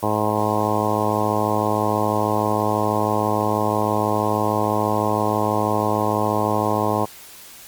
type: harmonic tone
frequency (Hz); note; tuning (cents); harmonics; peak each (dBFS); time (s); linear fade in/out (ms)
106.2; G#2; +39; 1 / 2 / 3 / 4 / 5 / 6 / 7 / 8 / 9 / 10; -27 / -27 / -27 / -27 / -27 / -27 / -27 / -27 / -27 / -27; 0.02-7.06; 20
effects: white hiss -42 dBFS RMS until 7.67 s + Opus 32 kbps